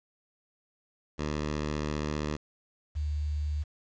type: tone pair in turn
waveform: 10% pulse / sine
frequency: 75.1 / 74.62 Hz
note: D2 / D2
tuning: +39 / +28 cents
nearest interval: unison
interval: 11 cents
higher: first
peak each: -22 / -28 dBFS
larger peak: first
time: 1.18-2.37 / 2.95-3.64 s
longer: first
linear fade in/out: 20 ms
effects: resampled to 16000 Hz + 9-bit